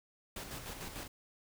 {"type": "noise with tremolo", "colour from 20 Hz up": "pink", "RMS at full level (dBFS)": -43, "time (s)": [0.36, 1.08], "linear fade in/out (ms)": 5, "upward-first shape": "square", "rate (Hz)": 6.7, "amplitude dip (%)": 45, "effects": []}